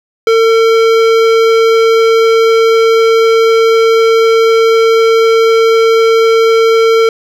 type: tone with hard clipping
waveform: sine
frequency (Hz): 452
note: A4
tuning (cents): +47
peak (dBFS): -7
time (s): 0.27-7.09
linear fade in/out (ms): 2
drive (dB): 16
effects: none